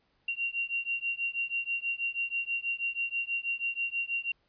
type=beating tone pair; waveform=sine; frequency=2756 / 2762.2 Hz; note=F7 / F7; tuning=-24 / -20 cents; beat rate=6.2 Hz; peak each=-33 / -33 dBFS; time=0.28-4.32 s; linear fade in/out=5 ms; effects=pink hiss -72 dBFS RMS until 4.48 s + resampled to 11025 Hz